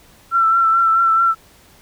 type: tone with vibrato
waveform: sine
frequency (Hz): 1344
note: E6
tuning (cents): +33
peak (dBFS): -11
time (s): 0.31-1.35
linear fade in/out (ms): 50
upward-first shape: sine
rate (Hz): 4.6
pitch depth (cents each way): 29
effects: pink hiss -49 dBFS RMS until 1.81 s